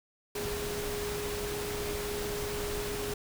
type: tone in noise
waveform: sine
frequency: 413.2 Hz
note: G#4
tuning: 9 cents flat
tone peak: -35 dBFS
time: 0.35-3.14 s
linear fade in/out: 5 ms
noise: pink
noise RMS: -37 dBFS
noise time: 0.35-3.14 s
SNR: -1 dB
effects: none